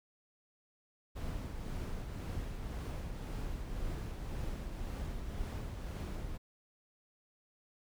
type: noise with tremolo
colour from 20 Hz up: brown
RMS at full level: -38 dBFS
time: 1.15-6.38 s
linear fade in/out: 20 ms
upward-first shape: triangle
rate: 1.9 Hz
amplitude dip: 40%
effects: none